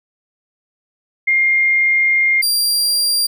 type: tone pair in turn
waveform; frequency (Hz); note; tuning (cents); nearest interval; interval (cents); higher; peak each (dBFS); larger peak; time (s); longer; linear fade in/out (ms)
sine / sawtooth; 2119 / 4757; C7 / D8; +21 / +21; octave + major second; 1400; second; -11; neither; 1.27-2.42 / 2.42-3.27; first; 10
effects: none